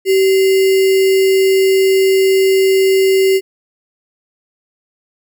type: tone with sample-and-hold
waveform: sine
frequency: 383.9 Hz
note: G4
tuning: 36 cents flat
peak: -8 dBFS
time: 0.05-3.41 s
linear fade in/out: 50 ms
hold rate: 2450 Hz
effects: none